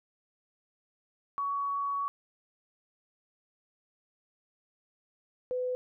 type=tone pair in turn; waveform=sine; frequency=1124 / 502.4 Hz; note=C#6 / B4; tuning=+24 / +30 cents; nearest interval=octave + major second; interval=1394 cents; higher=first; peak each=-29 / -29 dBFS; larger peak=neither; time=1.38-2.08 / 5.51-5.75 s; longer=first; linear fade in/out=0 ms; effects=none